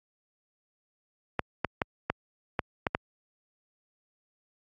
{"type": "clicks", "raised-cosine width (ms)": 0.5, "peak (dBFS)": -10, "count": 7, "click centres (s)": [1.393, 1.647, 1.818, 2.1, 2.592, 2.868, 2.949], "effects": ["high-pass 60 Hz 12 dB/octave", "AAC 64 kbps"]}